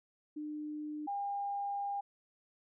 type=tone pair in turn; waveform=sine; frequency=301.3 / 804.4 Hz; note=D4 / G5; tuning=+44 / +44 cents; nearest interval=octave + perfect fourth; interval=1700 cents; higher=second; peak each=-38 / -34 dBFS; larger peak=second; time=0.36-1.07 / 1.07-2.01 s; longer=second; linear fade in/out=10 ms; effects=none